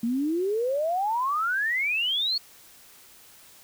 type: exponential sweep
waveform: sine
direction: up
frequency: 224.3 to 4435 Hz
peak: -23 dBFS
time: 0.03-2.38 s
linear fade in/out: 5 ms
effects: white hiss -52 dBFS RMS until 3.63 s